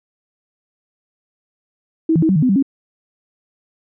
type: tone with pitch steps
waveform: sine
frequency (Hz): 322.6 / 163.8 / 320.2 / 190.6 / 154.5 / 254.2 / 194.6 / 273.4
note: E4 / E3 / D#4 / G3 / D#3 / C4 / G3 / C#4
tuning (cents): -37 / -11 / +50 / -48 / -12 / -50 / -12 / -24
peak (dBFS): -11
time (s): 2.09-2.626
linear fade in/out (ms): 5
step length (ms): 67
effects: none